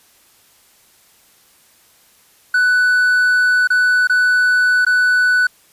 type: tone with dropouts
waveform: triangle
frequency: 1489 Hz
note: F#6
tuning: 11 cents sharp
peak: -9 dBFS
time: 2.54-5.47 s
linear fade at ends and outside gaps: 5 ms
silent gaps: 3.674-3.702 / 4.073-4.096 / 4.85-4.865 s
effects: white hiss -52 dBFS RMS until 5.72 s + resampled to 32000 Hz